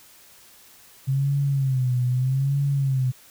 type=tone with vibrato; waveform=sine; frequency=132.4 Hz; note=C3; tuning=21 cents sharp; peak=-19 dBFS; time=1.07-3.12 s; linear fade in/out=20 ms; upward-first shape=sine; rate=0.8 Hz; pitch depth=110 cents each way; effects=white hiss -51 dBFS RMS until 3.3 s